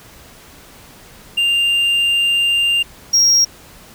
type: tone pair in turn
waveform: triangle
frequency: 2794 / 5604 Hz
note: F7 / F8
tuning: 0 / +5 cents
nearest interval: octave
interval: 1205 cents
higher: second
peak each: -11 / -8 dBFS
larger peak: second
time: 1.37-2.83 / 3.13-3.45 s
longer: first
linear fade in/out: 10 ms
effects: pink hiss -42 dBFS RMS until 3.94 s